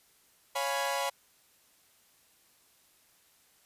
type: chord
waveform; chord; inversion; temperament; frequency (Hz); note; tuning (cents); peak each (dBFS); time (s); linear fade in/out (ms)
sawtooth; C# dominant seventh; none; equal; 554.4 / 698.5 / 830.6 / 987.8; C#5 / E#5 / G#5 / B5; 0 / 0 / 0 / 0; -30 / -34 / -32 / -31; 0.55-1.1; 10
effects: white hiss -65 dBFS RMS until 3.65 s + resampled to 32000 Hz